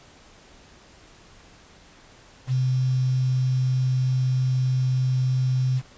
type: tone with quantisation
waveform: sine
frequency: 128.8 Hz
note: C3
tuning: 27 cents flat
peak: -19 dBFS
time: 2.47-5.82 s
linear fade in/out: 50 ms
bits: 7
effects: pink hiss -51 dBFS RMS until 5.97 s + resampled to 16000 Hz